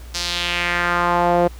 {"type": "tone with band-pass filter sweep", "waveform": "sawtooth", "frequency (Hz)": 174.61, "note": "F3", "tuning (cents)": 0, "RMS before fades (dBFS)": -19, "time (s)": [0.14, 1.48], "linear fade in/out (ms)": 10, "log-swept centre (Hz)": [5300, 540], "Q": 2.2, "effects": ["added 60 Hz sine -34 dBFS peak until 1.59 s", "pink hiss -46 dBFS RMS until 1.59 s"]}